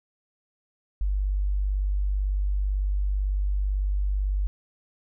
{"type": "tone", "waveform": "sine", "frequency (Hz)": 49, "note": "G1", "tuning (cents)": 0, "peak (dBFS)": -22, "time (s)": [1.01, 4.47], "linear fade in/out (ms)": 0, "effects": []}